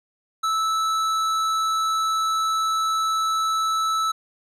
triangle tone with tanh clipping, 1311 Hz, E6, 10 cents flat, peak -22 dBFS, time 0.43-4.12 s, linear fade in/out 10 ms, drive 18 dB, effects none

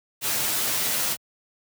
white noise with comb filter, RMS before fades -25 dBFS, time 0.21-1.17 s, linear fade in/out 50 ms, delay 11 ms, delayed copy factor -0.6, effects high-pass 80 Hz 12 dB/octave

